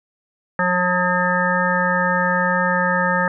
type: harmonic tone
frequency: 179.9 Hz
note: F#3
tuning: 48 cents flat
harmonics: 1 / 3 / 5 / 7 / 9 / 10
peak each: -23 / -23 / -23 / -23 / -23 / -23 dBFS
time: 0.59-3.28 s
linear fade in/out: 2 ms
effects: none